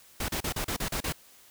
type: noise bursts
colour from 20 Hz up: pink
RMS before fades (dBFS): -31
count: 8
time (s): 0.2-1.125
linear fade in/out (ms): 5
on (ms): 85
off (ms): 35
effects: white hiss -56 dBFS RMS until 1.5 s